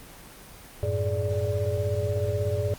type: tone cluster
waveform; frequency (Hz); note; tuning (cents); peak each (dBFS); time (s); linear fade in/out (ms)
sine; 93 / 109.4 / 420.2 / 584; F#2 / A2 / G#4 / D5; +9 / -9 / +20 / -10; -28 / -29 / -31 / -30; 0.83-2.74; 0
effects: pink hiss -46 dBFS RMS until 2.78 s + Opus 24 kbps